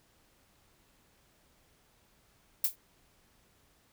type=noise with exponential decay; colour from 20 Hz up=violet; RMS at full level=-22 dBFS; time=2.64-2.76 s; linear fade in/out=5 ms; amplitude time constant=24 ms; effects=pink hiss -67 dBFS RMS until 3.92 s